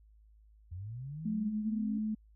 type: linear sweep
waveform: sine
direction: up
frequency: 82 to 277.2 Hz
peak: -39 dBFS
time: 0.71-1.99 s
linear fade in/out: 10 ms
type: tone with vibrato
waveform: sine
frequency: 214.5 Hz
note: A3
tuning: 44 cents flat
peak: -31 dBFS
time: 1.25-2.15 s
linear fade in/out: 10 ms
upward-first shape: sine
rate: 2.7 Hz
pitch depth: 13 cents each way
effects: added 53 Hz sine -58 dBFS peak until 2.35 s